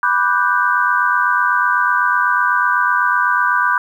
sine chord, G major seventh, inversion first, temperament equal, 987.8 / 1174.7 / 1480 / 1568 Hz, B5 / D6 / F#6 / G6, 0 / 0 / 0 / 0 cents, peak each -18 dBFS, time 0.03-3.78 s, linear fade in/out 2 ms, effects 8-bit

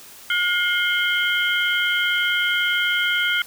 sine tone cluster, 1430 / 2128 / 3024 / 3214 Hz, F6 / C7 / F#7 / G7, +41 / +29 / +37 / +43 cents, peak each -21 / -23 / -27 / -26 dBFS, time 0.3-3.42 s, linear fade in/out 2 ms, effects white hiss -43 dBFS RMS until 3.46 s

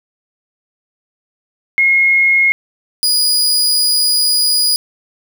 sine / sawtooth tone pair in turn, 2156 / 4912 Hz, C#7 / D#8, -49 / -23 cents, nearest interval octave + major second, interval 1426 cents, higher second, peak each -8 dBFS, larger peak neither, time 1.78-2.52 / 3.03-4.76 s, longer second, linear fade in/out 0 ms, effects 8-bit

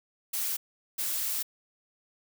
blue noise bursts at uneven times, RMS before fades -31 dBFS, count 2, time 0.33-0.57 / 0.98-1.43 s, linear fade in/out 10 ms, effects none

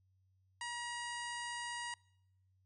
harmonic tone, 955 Hz, A#5, 42 cents sharp, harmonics 1 / 2 / 3 / 4 / 5 / 6 / 7 / 8 / 9 / 10, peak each -44 / -44 / -49 / -56 / -52 / -60 / -55 / -59 / -52 / -61 dBFS, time 0.61-1.94 s, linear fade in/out 2 ms, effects noise-tail reverb RT60 0.8 s tail -25 dB re dry + added 94 Hz sine -70 dBFS peak until 2.65 s

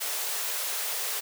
white high-pass noise, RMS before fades -31 dBFS, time 0-1.21 s, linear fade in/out 20 ms, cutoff 390 Hz, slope 96 dB/octave, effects none

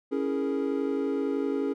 triangle chord, A# half-diminished seventh, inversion first, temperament equal, 277.2 / 329.6 / 415.3 / 466.2 Hz, C#4 / E4 / G#4 / A#4, 0 / 0 / 0 / 0 cents, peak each -27 / -33 / -28 / -33 dBFS, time 0.11-1.74 s, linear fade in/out 20 ms, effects none

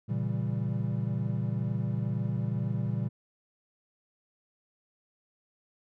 triangle chord, A# diminished seventh, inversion none, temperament equal, 116.54 / 138.59 / 164.81 / 196 Hz, A#2 / C#3 / E3 / G3, 0 / 0 / 0 / 0 cents, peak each -29 / -32 / -34 / -33 dBFS, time 0.08-3.09 s, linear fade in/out 20 ms, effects none

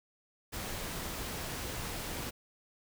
pink noise, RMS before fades -39 dBFS, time 0.52-2.31 s, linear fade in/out 20 ms, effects none

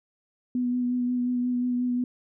sine tone with vibrato, 246.9 Hz, B3, in tune, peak -23 dBFS, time 0.55-2.04 s, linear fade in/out 2 ms, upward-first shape sine, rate 5.6 Hz, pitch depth 17 cents each way, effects none

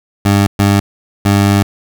20% pulse tone bursts at uneven times, 100.1 Hz, G2, 37 cents sharp, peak -3 dBFS, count 3, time 0.25-0.47 / 0.59-0.8 / 1.25-1.63 s, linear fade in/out 5 ms, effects none

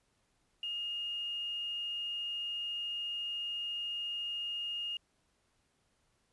sine tone with quantisation, 2843 Hz, F7, 30 cents sharp, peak -35 dBFS, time 0.63-4.97 s, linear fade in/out 2 ms, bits 10, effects pink hiss -75 dBFS RMS until 6.32 s + resampled to 24000 Hz

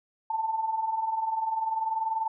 sine tone pair together, 870 / 890.3 Hz, A5 / A5, -20 / +20 cents, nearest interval unison, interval 40 cents, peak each -33 / -27 dBFS, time 0.3-2.28 s, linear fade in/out 5 ms, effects none

